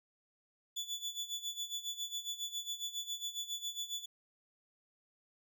30% pulse tone with tremolo, 3457 Hz, A7, 31 cents flat, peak -33 dBFS, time 0.76-4.06 s, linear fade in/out 10 ms, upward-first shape sine, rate 7.3 Hz, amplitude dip 80%, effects none

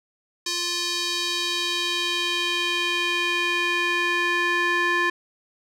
square tone with band-pass filter sweep, 349.2 Hz, F4, in tune, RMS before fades -24 dBFS, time 0.46-5.1 s, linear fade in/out 5 ms, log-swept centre 5000 to 1700 Hz, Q 2, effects none

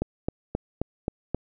click train, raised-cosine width 2 ms, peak -12 dBFS, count 6, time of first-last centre 0.02-1.346 s, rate 3.77 Hz, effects none

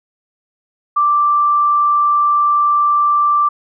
sine tone, 1174.7 Hz, D6, in tune, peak -10 dBFS, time 0.96-3.49 s, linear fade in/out 10 ms, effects none

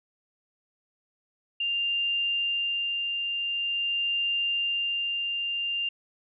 sine tone with tremolo, 2794 Hz, F7, in tune, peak -24 dBFS, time 1.6-5.89 s, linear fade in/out 5 ms, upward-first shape sine, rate 0.46 Hz, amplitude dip 30%, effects none

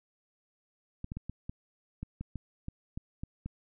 clicks, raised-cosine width 5 ms, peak -25 dBFS, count 12, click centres 1.044 / 1.119 / 1.17 / 1.296 / 1.495 / 2.03 / 2.21 / 2.357 / 2.684 / 2.975 / 3.235 / 3.46 s, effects none

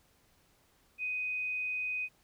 sine tone, 2500 Hz, D#7, 8 cents sharp, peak -32 dBFS, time 0.98-2.09 s, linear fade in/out 50 ms, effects pink hiss -68 dBFS RMS until 2.23 s

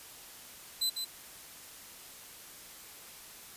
sawtooth tone with echo, 4029 Hz, B7, 34 cents sharp, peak -25 dBFS, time 0.81-0.9 s, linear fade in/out 10 ms, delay 150 ms, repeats 1, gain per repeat -6 dB, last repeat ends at 1.05 s, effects white hiss -50 dBFS RMS until 3.56 s + resampled to 32000 Hz

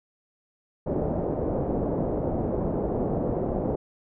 white low-pass noise, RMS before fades -27 dBFS, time 0.86-3.76 s, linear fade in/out 10 ms, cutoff 590 Hz, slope 24 dB/octave, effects none

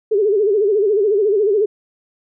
sine tone with vibrato, 412.4 Hz, G#4, 12 cents flat, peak -12 dBFS, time 0.11-1.66 s, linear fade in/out 10 ms, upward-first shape sine, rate 14 Hz, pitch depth 120 cents each way, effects none

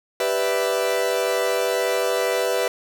40% pulse chord, E minor seventh, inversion first, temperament equal, 392 / 493.9 / 587.3 / 659.3 Hz, G4 / B4 / D5 / E5, 0 / 0 / 0 / 0 cents, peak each -26 / -22 / -28 / -25 dBFS, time 0.2-2.68 s, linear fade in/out 2 ms, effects none

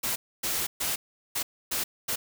white noise bursts at uneven times, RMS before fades -29 dBFS, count 6, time 0.03-0.16 / 0.43-0.67 / 0.8-0.96 / 1.35-1.43 / 1.71-1.84 / 2.08-2.16 s, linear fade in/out 10 ms, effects none

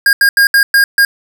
square tone bursts at uneven times, 1620 Hz, G#6, 43 cents flat, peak -6 dBFS, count 6, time 0.06-0.13 / 0.21-0.29 / 0.37-0.47 / 0.54-0.63 / 0.74-0.84 / 0.98-1.05 s, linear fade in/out 2 ms, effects none

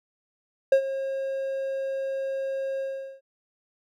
triangle tone with ADSR envelope, 539 Hz, C#5, 49 cents flat, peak -11 dBFS, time 0.72-3.21 s, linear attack 4 ms, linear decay 84 ms, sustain -14 dB, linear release 410 ms, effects none

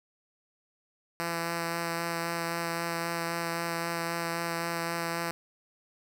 5% pulse tone with vibrato, 168.5 Hz, E3, 38 cents sharp, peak -19 dBFS, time 1.2-5.31 s, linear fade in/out 0 ms, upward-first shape sine, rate 3.8 Hz, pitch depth 10 cents each way, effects none

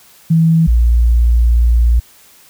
sine tone pair in turn, 163.2 / 58.49 Hz, E3 / A#1, -17 / +7 cents, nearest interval octave + tritone, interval 1776 cents, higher first, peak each -7 dBFS, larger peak neither, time 0.3-0.67 / 0.67-2 s, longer second, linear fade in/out 10 ms, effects white hiss -45 dBFS RMS until 2.49 s

